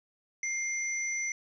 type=tone pair together; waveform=sine; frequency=2109 / 5965 Hz; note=C7 / F#8; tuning=+13 / +13 cents; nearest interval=octave + tritone; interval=1800 cents; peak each=-32 / -34 dBFS; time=0.43-1.32 s; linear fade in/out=2 ms; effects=none

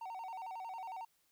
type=tone with vibrato; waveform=triangle; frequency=830.6 Hz; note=G#5; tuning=in tune; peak=-40 dBFS; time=0.01-1.05 s; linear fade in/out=5 ms; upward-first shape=square; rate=11 Hz; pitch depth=170 cents each way; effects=white hiss -75 dBFS RMS until 1.31 s

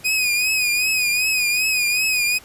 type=tone with vibrato; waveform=sawtooth; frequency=2489 Hz; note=D#7; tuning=in tune; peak=-14 dBFS; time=0.04-2.39 s; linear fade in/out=20 ms; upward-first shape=triangle; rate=2.6 Hz; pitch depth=72 cents each way; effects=pink hiss -45 dBFS RMS until 2.44 s + resampled to 32000 Hz

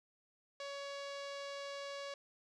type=tone with low-pass filter; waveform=sawtooth; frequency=561 Hz; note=C#5; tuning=21 cents sharp; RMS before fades=-45 dBFS; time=0.6-2.14 s; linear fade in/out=2 ms; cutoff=5000 Hz; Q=1.7; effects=none

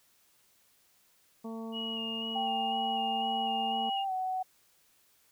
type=harmonic tone; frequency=225 Hz; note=A3; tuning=39 cents sharp; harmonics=1 / 2 / 3 / 4 / 5; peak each=-38 / -44 / -48 / -50 / -52 dBFS; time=1.44-3.9 s; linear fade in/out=10 ms
type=tone with vibrato; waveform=sine; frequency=2871 Hz; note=F7; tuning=47 cents sharp; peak=-35 dBFS; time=1.72-4.05 s; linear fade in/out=50 ms; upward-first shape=square; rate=2 Hz; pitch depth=19 cents each way
type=tone with pitch glide; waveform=sine; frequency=784 to 747.7 Hz; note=G5 to F#5; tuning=0 to +18 cents; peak=-30 dBFS; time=2.35-4.43 s; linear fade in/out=10 ms; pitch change=-82 cents; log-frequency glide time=4.06-4.12 s
effects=white hiss -67 dBFS RMS until 5.31 s

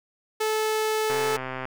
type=tone; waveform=sawtooth; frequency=434.5 Hz; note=A4; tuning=22 cents flat; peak=-19 dBFS; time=0.4-1.37 s; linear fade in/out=10 ms
type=click train; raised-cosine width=0.5 ms; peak=-17 dBFS; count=73; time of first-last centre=1.1-1.654 s; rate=130 Hz
effects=none

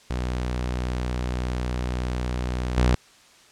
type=tone with level steps; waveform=sawtooth; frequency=61.74 Hz; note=B1; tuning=in tune; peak=-21 / -13 dBFS; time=0.1-2.95 s; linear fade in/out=5 ms; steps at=2.77 s; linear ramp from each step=5 ms; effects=white hiss -53 dBFS RMS until 3.51 s + low-pass 7000 Hz 12 dB/octave

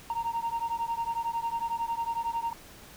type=beating tone pair; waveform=sine; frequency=920 / 931 Hz; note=A#5 / A#5; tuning=-23 / -2 cents; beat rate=11 Hz; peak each=-30 dBFS; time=0.1-2.53 s; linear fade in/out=2 ms; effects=tanh soft clip ceiling -25 dBFS + pink hiss -50 dBFS RMS until 2.96 s

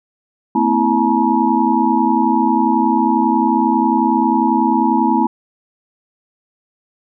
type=tone cluster; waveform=sine; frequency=226.3 / 256.5 / 326.6 / 858 / 950 Hz; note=A3 / C4 / E4 / A5 / A#5; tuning=+49 / -34 / -16 / -44 / +33 cents; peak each=-18 dBFS; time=0.55-5.27 s; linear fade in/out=5 ms; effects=none

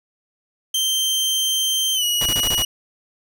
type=tone with pitch glide; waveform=sawtooth; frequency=3136 to 2909 Hz; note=G7 to F#7; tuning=0 to -30 cents; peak=-15 dBFS; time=0.74-2.65 s; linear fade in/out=5 ms; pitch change=-130 cents; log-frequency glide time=1.94-2.04 s
type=noise bursts; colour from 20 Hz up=pink; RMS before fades=-26 dBFS; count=6; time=2.21-2.623 s; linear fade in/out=2 ms; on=48 ms; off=25 ms
effects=none

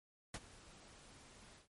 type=noise with ADSR envelope; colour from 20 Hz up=pink; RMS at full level=-42 dBFS; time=0.34-1.68 s; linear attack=3 ms; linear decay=43 ms; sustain=-18 dB; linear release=120 ms; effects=MP3 48 kbps

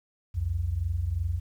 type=tone pair together; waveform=sine; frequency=64.66 / 87.5 Hz; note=C2 / F2; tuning=-20 / +4 cents; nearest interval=perfect fourth; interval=524 cents; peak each=-31 / -27 dBFS; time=0.34-1.4 s; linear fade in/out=20 ms; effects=10-bit

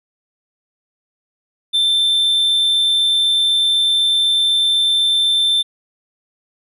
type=tone; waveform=triangle; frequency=3556 Hz; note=A7; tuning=18 cents sharp; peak=-11 dBFS; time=1.73-5.63 s; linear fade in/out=20 ms; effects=resampled to 32000 Hz

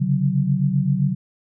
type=tone cluster; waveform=sine; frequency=137 / 144.7 / 186.7 Hz; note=C#3 / D3 / F#3; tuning=-20 / -25 / +16 cents; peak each=-21 dBFS; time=0-1.15 s; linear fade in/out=20 ms; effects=none

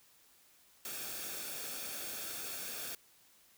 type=noise with comb filter; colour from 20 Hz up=white; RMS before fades=-42 dBFS; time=0.85-2.95 s; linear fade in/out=2 ms; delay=1 ms; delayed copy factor=-0.55; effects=white hiss -65 dBFS RMS until 3.57 s

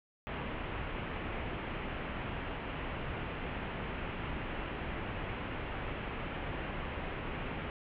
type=low-pass noise; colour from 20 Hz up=pink; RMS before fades=-39 dBFS; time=0.27-7.7 s; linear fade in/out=0 ms; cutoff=3000 Hz; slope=48 dB/octave; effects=none

